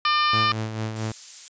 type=harmonic tone; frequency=600 Hz; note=D5; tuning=37 cents sharp; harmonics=2 / 3 / 4 / 5 / 6 / 7 / 8 / 9; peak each=-20 / -29 / -28 / -29 / -32 / -32 / -33 / -34 dBFS; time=0.05-0.52 s; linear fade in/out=2 ms
type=tone with tremolo; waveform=sawtooth; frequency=110 Hz; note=A2; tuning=in tune; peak=-21 dBFS; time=0.33-1.12 s; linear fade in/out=5 ms; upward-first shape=sine; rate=4.5 Hz; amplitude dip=50%
type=noise; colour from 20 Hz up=violet; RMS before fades=-32 dBFS; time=0.96-1.48 s; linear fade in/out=0 ms
effects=resampled to 16000 Hz